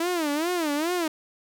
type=tone with vibrato; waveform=sawtooth; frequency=322 Hz; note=E4; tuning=41 cents flat; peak=-20 dBFS; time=0-1.08 s; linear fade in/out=5 ms; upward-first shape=sine; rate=2.4 Hz; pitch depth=200 cents each way; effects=none